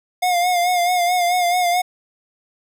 square tone with vibrato, 712 Hz, F5, 33 cents sharp, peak -16 dBFS, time 0.22-1.82 s, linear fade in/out 10 ms, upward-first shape sine, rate 4.6 Hz, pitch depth 46 cents each way, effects none

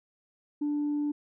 sine tone, 293.7 Hz, D4, in tune, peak -25 dBFS, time 0.61-1.12 s, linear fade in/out 10 ms, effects tanh soft clip ceiling -24 dBFS

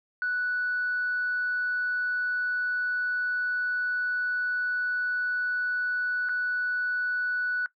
sine tone with dropouts, 1480 Hz, F#6, in tune, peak -24 dBFS, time 0.22-7.66 s, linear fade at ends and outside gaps 1 ms, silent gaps 6.288-6.293 s, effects noise-tail reverb RT60 0.1 s tail -19 dB re dry + tanh soft clip ceiling -21 dBFS

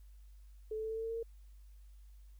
sine tone with pitch steps, 434 / 437.5 / 441.1 / 444.7 / 448.3 / 451.9 / 455.6 / 459.3 Hz, A4 / A4 / A4 / A4 / A4 / A4 / A#4 / A#4, -24 / -10 / +4 / +18 / +32 / +46 / -40 / -26 cents, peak -36 dBFS, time 0.71-1.23 s, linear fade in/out 5 ms, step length 65 ms, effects added 50 Hz sine -53 dBFS peak until 2.39 s + white hiss -75 dBFS RMS until 2.39 s

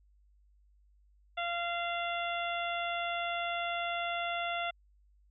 harmonic tone, 690 Hz, F5, 21 cents flat, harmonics 1 / 2 / 3 / 4 / 5, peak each -35 / -38 / -40 / -41 / -42 dBFS, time 1.37-4.71 s, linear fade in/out 10 ms, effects added 50 Hz sine -62 dBFS peak until 5.3 s

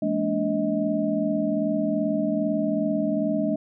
sine tone cluster, 171.4 / 212.6 / 235.1 / 290.7 / 630 Hz, F3 / G#3 / A#3 / D4 / D#5, -32 / +41 / +15 / -18 / +21 cents, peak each -34 / -26 / -32 / -26 / -27 dBFS, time 0.02-3.56 s, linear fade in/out 5 ms, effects none

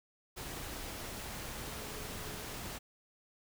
sine tone in noise, 424.1 Hz, G#4, 36 cents sharp, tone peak -53 dBFS, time 1.64-2.46 s, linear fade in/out 20 ms, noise pink, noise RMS -43 dBFS, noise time 0.36-2.79 s, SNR -13 dB, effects none

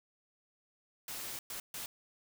white noise bursts at uneven times, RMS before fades -42 dBFS, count 3, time 1.08-1.39 / 1.5-1.6 / 1.74-1.86 s, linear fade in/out 2 ms, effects none

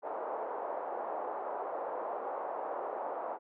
pink band-pass noise, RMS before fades -38 dBFS, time 0.02-3.39 s, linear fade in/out 50 ms, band 500 to 960 Hz, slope 24 dB/octave, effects none

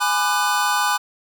square chord, G# half-diminished seventh, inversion none, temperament just, 830.6 / 996.7 / 1196.1 / 1495.1 Hz, G#5 / B5 / D6 / F#6, 0 / +16 / +31 / +18 cents, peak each -24 / -24 / -24 / -24 dBFS, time 0-0.98 s, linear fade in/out 20 ms, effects none

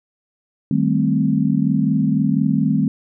sine chord, A half-diminished seventh, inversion second, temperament equal, 155.56 / 196 / 220 / 261.6 Hz, Eb3 / G3 / A3 / C4, 0 / 0 / 0 / 0 cents, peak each -20 dBFS, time 0.71-2.88 s, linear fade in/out 2 ms, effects none

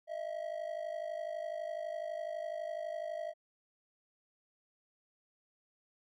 triangle ring-modulated tone, 646 Hz, E5, 35 cents flat, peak -32 dBFS, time 0.07-3.34 s, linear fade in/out 50 ms, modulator 26 Hz, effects none

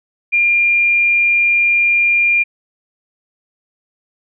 sine tone, 2400 Hz, D7, 37 cents sharp, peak -10 dBFS, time 0.32-2.44 s, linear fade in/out 20 ms, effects none

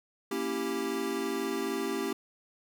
square chord, A# diminished seventh, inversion none, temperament equal, 233.1 / 277.2 / 329.6 / 392 Hz, A#3 / C#4 / E4 / G4, 0 / 0 / 0 / 0 cents, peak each -39 / -37 / -38 / -34 dBFS, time 0.31-2.13 s, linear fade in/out 5 ms, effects none

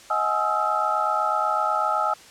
sine tone cluster, 629 / 749 / 840 / 1274 / 1342 Hz, D#5 / F#5 / G#5 / D#6 / E6, +19 / +21 / +19 / +41 / +31 cents, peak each -29 / -30 / -26 / -25 / -26 dBFS, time 0.1-2.14 s, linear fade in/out 5 ms, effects white hiss -47 dBFS RMS until 2.3 s + low-pass 8000 Hz 12 dB/octave

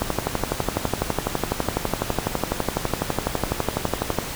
click train, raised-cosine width 1 ms, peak -6 dBFS, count 51, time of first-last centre 0.02-4.187 s, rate 12 Hz, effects pink hiss -31 dBFS RMS until 4.35 s

